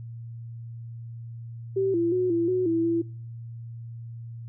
sine tone with pitch steps, 386.9 / 338.6 / 365.8 / 337.2 / 368 / 330.3 / 334.8 Hz, G4 / E4 / F#4 / E4 / F#4 / E4 / E4, -23 / +46 / -20 / +39 / -9 / +4 / +27 cents, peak -21 dBFS, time 1.76-3.02 s, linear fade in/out 10 ms, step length 180 ms, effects noise-tail reverb RT60 0.5 s tail -25 dB re dry + added 116 Hz sine -36 dBFS peak until 4.48 s

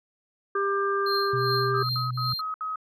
harmonic tone, 397.2 Hz, G4, 23 cents sharp, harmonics 1 / 3 / 4, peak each -26 / -26 / -32 dBFS, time 0.55-1.83 s, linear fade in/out 5 ms
triangle tone with tremolo, 4186 Hz, C8, in tune, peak -25 dBFS, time 1.06-2.41 s, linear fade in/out 5 ms, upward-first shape triangle, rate 2.6 Hz, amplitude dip 100%
sine tone with vibrato, 125.2 Hz, B2, 24 cents sharp, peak -28 dBFS, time 1.33-2.34 s, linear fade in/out 5 ms, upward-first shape triangle, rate 11 Hz, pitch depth 20 cents each way
sine tone bursts, 1269 Hz, D#6, 34 cents sharp, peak -28 dBFS, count 5, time 1.74-2.758 s, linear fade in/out 2 ms, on 150 ms, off 67 ms
effects none

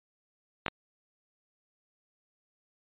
clicks, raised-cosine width 0.3 ms, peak -13 dBFS, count 2, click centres 0.663 / 0.682 s, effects resampled to 8000 Hz

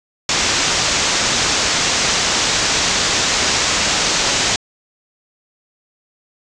white low-pass noise, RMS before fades -17 dBFS, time 0.29-4.56 s, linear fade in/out 2 ms, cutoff 7200 Hz, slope 48 dB/octave, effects resampled to 22050 Hz

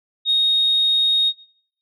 sine tone, 3729 Hz, A#7, in tune, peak -13 dBFS, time 0.25-1.33 s, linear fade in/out 50 ms, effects noise-tail reverb RT60 0.7 s tail -22 dB re dry + tanh soft clip ceiling -9 dBFS

